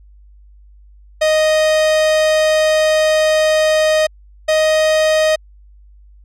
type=tone pair in turn; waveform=45% pulse; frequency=622.3 / 624.5 Hz; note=D#5 / D#5; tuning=0 / +6 cents; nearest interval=unison; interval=6 cents; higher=second; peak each=-11 dBFS; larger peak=neither; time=1.21-4.07 / 4.48-5.36 s; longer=first; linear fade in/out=10 ms; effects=added 50 Hz sine -41 dBFS peak until 6.24 s + low-pass 8000 Hz 12 dB/octave